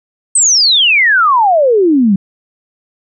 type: exponential sweep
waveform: sine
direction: down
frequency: 8510 to 185 Hz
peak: -6 dBFS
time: 0.35-2.16 s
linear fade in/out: 5 ms
effects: none